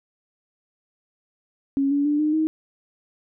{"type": "tone with pitch steps", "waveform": "sine", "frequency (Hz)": [275.7, 284.9, 294.5, 304.3, 314.5], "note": ["C#4", "C#4", "D4", "D#4", "D#4"], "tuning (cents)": [-9, 48, 5, -38, 19], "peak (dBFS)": -18, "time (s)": [1.77, 2.47], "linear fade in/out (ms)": 0, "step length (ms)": 140, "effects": []}